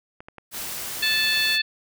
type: clicks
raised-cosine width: 0.5 ms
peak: -25 dBFS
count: 3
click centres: 0.205 / 0.285 / 0.383 s
type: noise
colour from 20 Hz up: white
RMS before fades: -32 dBFS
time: 0.51-1.59 s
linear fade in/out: 50 ms
type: harmonic tone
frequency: 876 Hz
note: A5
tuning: 8 cents flat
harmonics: 2 / 3 / 4 / 5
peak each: -25 / -25 / -25 / -25 dBFS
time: 1.02-1.62 s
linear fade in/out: 10 ms
effects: none